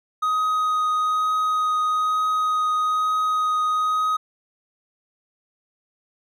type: tone with vibrato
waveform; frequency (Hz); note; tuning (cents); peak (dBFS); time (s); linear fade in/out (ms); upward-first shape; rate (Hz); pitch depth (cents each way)
triangle; 1253; D#6; +12; -17; 0.22-4.17; 10; triangle; 1.1; 9
effects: none